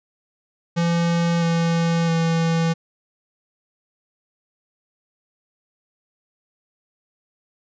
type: tone with pitch steps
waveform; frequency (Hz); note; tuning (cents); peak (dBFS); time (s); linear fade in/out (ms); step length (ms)
square; 169.8 / 167.46 / 165.16; F3 / E3 / E3; -48 / +28 / +4; -18; 0.76-2.74; 20; 660
effects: resampled to 16000 Hz